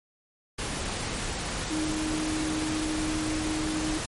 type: tone in noise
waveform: sine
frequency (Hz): 311.1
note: D#4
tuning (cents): 0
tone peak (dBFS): -28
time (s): 1.7-3.98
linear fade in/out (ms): 10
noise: pink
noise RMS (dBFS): -32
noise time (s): 0.58-4.06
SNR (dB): +1
effects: MP3 48 kbps